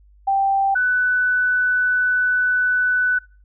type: tone pair in turn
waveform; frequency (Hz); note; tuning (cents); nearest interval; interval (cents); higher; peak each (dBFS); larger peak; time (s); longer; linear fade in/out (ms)
sine; 784 / 1493.7; G5 / F#6; 0 / +16; major seventh; 1116; second; -15; neither; 0.27-0.75 / 0.75-3.19; second; 10
effects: noise-tail reverb RT60 0.4 s tail -24 dB re dry + added 50 Hz sine -48 dBFS peak until 3.44 s